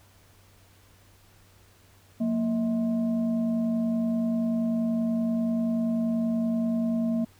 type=tone with frequency modulation; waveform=sine; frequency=231.2 Hz; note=A#3; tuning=14 cents flat; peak=-23 dBFS; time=2.2-7.25 s; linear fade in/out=10 ms; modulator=412 Hz; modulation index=0.5; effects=added 96 Hz sine -58 dBFS peak until 7.39 s + pink hiss -59 dBFS RMS until 7.39 s